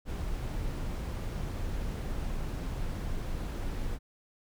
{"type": "noise", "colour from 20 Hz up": "brown", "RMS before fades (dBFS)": -34, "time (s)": [0.05, 3.99], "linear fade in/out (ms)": 50, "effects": []}